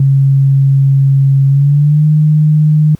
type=tone with pitch glide; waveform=sine; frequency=136.8 to 152.67 Hz; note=C#3 to D#3; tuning=-23 to -33 cents; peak=-5 dBFS; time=0-2.95 s; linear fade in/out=2 ms; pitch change=+190 cents; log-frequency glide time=1.47-2.05 s; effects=pink hiss -49 dBFS RMS until 2.99 s + high-pass 60 Hz 12 dB/octave